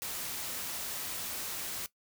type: noise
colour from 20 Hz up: white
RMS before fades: -38 dBFS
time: 0.02-1.86 s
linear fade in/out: 0 ms
effects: noise-tail reverb RT60 0.1 s tail -18 dB re dry